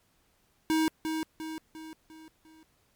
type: tone with echo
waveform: square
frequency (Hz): 317.2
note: D#4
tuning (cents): +33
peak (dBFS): -24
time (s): 0.7-0.88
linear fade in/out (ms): 0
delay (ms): 350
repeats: 5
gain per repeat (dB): -6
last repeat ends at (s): 2.63
effects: pink hiss -69 dBFS RMS until 2.95 s + MP3 96 kbps